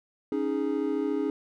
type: chord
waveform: triangle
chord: C# suspended second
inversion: none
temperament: equal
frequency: 277.2 / 311.1 / 415.3 Hz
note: C#4 / D#4 / G#4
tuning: 0 / 0 / 0 cents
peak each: -28 dBFS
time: 0.32-1.3 s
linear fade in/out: 2 ms
effects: none